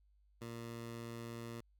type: tone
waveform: 15% pulse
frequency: 116.54 Hz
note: A#2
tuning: in tune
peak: -38 dBFS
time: 0.41-1.61 s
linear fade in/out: 10 ms
effects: added 50 Hz sine -67 dBFS peak until 1.79 s